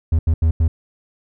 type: tone bursts at uneven times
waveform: triangle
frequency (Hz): 80.8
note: E2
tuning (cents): -34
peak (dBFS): -10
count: 4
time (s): 0.12-0.19 / 0.27-0.34 / 0.42-0.51 / 0.6-0.68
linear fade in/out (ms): 5
effects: none